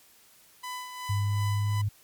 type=tone with tremolo; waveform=sawtooth; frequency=1000 Hz; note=B5; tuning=21 cents sharp; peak=-30 dBFS; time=0.63-1.82 s; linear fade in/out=10 ms; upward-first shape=sine; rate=2.7 Hz; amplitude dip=50%
type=tone with pitch glide; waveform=sine; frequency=101.5 to 103.21 Hz; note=G#2 to G#2; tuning=-39 to -10 cents; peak=-24 dBFS; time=1.09-1.89 s; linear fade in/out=10 ms; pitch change=+29 cents; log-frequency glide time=1.19-1.7 s
effects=white hiss -58 dBFS RMS until 2.03 s + MP3 96 kbps